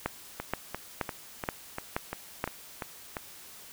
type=two click trains; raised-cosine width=0.5 ms; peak=-13 / -18 dBFS; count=6 / 9; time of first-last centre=0.06-2.441 / 0.4-3.168 s; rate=2.1 / 2.89 Hz; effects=white hiss -49 dBFS RMS until 3.72 s